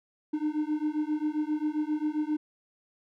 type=beating tone pair; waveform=triangle; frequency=300.2 / 307.7 Hz; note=D4 / D#4; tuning=+38 / -19 cents; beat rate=7.5 Hz; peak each=-28 dBFS; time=0.33-2.37 s; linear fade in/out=10 ms; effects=none